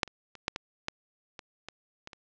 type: clicks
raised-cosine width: 0.2 ms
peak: -7 / -28 / -29 / -10 / -16 / -13 / -24 / -22 / -24 / -28 dBFS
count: 10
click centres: 0.032 / 0.077 / 0.353 / 0.481 / 0.561 / 0.884 / 1.392 / 1.686 / 2.074 / 2.132 s
effects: low-pass 6000 Hz 12 dB/octave